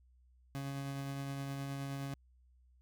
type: tone with tremolo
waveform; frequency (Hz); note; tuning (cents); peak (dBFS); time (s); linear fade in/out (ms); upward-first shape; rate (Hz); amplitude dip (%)
30% pulse; 138.3; C#3; -4; -35; 0.55-2.14; 0; triangle; 9.6; 25
effects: added 62 Hz sine -63 dBFS peak until 2.81 s